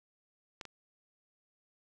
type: clicks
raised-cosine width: 0.2 ms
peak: -24 / -29 dBFS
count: 2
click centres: 0.612 / 0.653 s
effects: none